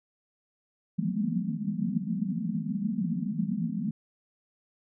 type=band-pass noise; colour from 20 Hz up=white; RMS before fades=-30 dBFS; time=0.98-3.91 s; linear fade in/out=5 ms; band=160 to 240 Hz; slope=96 dB/octave; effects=none